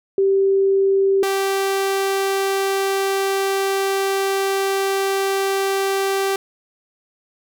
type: tone pair in turn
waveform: sine / sawtooth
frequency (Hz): 390 / 390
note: G4 / G4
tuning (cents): -9 / -9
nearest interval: unison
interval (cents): 0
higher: neither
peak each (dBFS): -13 / -14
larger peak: first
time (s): 0.18-1.23 / 1.23-6.36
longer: second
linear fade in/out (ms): 2
effects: none